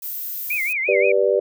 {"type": "noise", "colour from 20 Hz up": "violet", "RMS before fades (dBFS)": -33, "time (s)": [0.02, 0.73], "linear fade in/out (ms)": 5}
{"type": "tone", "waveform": "sine", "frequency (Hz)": 14660, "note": "A#9", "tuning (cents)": -30, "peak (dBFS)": -28, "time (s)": [0.04, 0.55], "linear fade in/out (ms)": 0}
{"type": "tone with vibrato", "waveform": "sine", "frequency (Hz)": 2283, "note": "D7", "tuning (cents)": -50, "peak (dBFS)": -20, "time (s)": [0.5, 1.12], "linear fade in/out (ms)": 5, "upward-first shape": "sine", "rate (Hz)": 5.7, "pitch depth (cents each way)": 180}
{"type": "chord", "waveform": "sine", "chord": "G major", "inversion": "none", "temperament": "just", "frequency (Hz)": [392, 490, 588], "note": ["G4", "B4", "D5"], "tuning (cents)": [0, -14, 2], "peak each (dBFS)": -19, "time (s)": [0.88, 1.4], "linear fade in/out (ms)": 10}
{"effects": []}